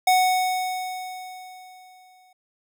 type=tone with exponential decay; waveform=square; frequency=740 Hz; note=F#5; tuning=in tune; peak=-15 dBFS; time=0.07-2.33 s; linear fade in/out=5 ms; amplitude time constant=490 ms; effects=none